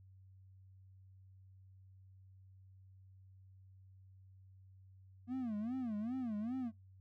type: tone with vibrato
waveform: triangle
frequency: 233.1 Hz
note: A#3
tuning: in tune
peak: -35 dBFS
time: 5.27-6.72 s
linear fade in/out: 50 ms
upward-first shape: sine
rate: 2.5 Hz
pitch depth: 210 cents each way
effects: noise-tail reverb RT60 0.2 s tail -25 dB re dry + added 95 Hz sine -58 dBFS peak until 7 s